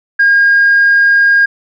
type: tone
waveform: sine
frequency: 1622 Hz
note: G#6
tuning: 41 cents flat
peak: -4 dBFS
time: 0.19-1.46 s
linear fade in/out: 10 ms
effects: tanh soft clip ceiling -2 dBFS